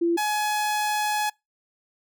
sine / sawtooth tone pair in turn, 340 / 843.5 Hz, F4 / G#5, -46 / +27 cents, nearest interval octave + major third, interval 1573 cents, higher second, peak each -19 / -19 dBFS, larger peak neither, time 0.01-0.17 / 0.17-1.3 s, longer second, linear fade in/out 10 ms, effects noise-tail reverb RT60 0.2 s tail -25 dB re dry

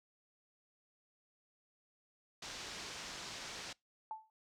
white low-pass noise, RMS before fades -47 dBFS, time 2.42-3.73 s, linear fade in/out 5 ms, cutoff 6200 Hz, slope 24 dB/octave
sine tone with exponential decay, 876 Hz, A5, 8 cents flat, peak -37 dBFS, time 4.11-4.3 s, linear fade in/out 1 ms, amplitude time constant 41 ms
effects noise-tail reverb RT60 0.2 s tail -25 dB re dry

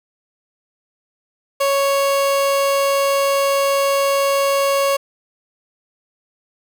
30% pulse tone, 554.4 Hz, C#5, in tune, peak -12 dBFS, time 1.6-4.97 s, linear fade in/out 10 ms, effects 7-bit

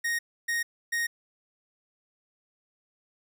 45% pulse tone bursts, 1864.7 Hz, A#6, in tune, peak -26 dBFS, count 3, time 0.04-1.07 s, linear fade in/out 10 ms, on 150 ms, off 290 ms, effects none

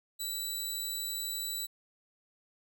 15% pulse tone, 3951 Hz, B7, in tune, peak -27 dBFS, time 0.19-1.67 s, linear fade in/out 20 ms, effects none

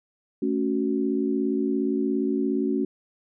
sine chord, F# minor, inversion first, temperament equal, 220 / 277.2 / 370 Hz, A3 / C#4 / F#4, 0 / 0 / 0 cents, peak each -27 / -25 / -27 dBFS, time 0.42-2.85 s, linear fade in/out 5 ms, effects none

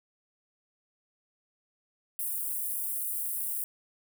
white high-pass noise, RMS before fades -33 dBFS, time 2.19-3.64 s, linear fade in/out 0 ms, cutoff 9000 Hz, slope 48 dB/octave, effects none

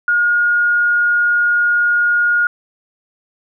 sine tone, 1431 Hz, F6, 42 cents sharp, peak -11 dBFS, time 0.08-2.47 s, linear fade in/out 2 ms, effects none

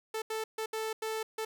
sawtooth tone bursts at uneven times, 440 Hz, A4, in tune, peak -29 dBFS, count 6, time 0.14-0.22 / 0.3-0.44 / 0.58-0.66 / 0.73-0.93 / 1.02-1.23 / 1.38-1.45 s, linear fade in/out 5 ms, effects none

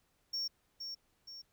triangle tone with echo, 5500 Hz, F8, 27 cents flat, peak -33 dBFS, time 0.33-0.48 s, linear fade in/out 10 ms, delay 470 ms, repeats 2, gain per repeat -6 dB, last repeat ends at 1.42 s, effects pink hiss -75 dBFS RMS until 1.52 s

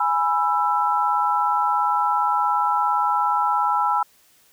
sine chord, E major, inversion first, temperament equal with one note detuned, 830.6 / 987.8 / 1330 Hz, G#5 / B5 / E6, 0 / 0 / +15 cents, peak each -22 dBFS, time 0-4.03 s, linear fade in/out 5 ms, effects white hiss -57 dBFS RMS until 4.52 s

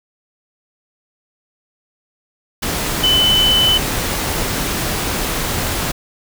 sine tone in noise, 3017 Hz, F#7, 33 cents sharp, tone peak -11 dBFS, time 3.03-3.78 s, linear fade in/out 10 ms, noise pink, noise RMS -20 dBFS, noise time 2.62-5.92 s, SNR +6 dB, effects none

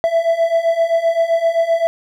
triangle beating tone pair, 660 / 667.7 Hz, E5 / E5, +2 / +22 cents, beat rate 7.7 Hz, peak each -16 / -13 dBFS, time 0.04-1.87 s, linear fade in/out 0 ms, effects none

